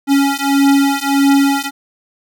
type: beating tone pair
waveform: square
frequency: 277.2 / 278.8 Hz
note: C#4 / C#4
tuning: 0 / +10 cents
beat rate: 1.6 Hz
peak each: -14 dBFS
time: 0.07-1.71 s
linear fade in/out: 50 ms
effects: none